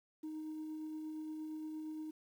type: tone with tremolo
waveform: sine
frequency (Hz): 311.1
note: D#4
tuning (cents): 0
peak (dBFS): -38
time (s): 0.23-2.11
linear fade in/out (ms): 10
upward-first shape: triangle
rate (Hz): 8.6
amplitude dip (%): 30
effects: tanh soft clip ceiling -39 dBFS + 11-bit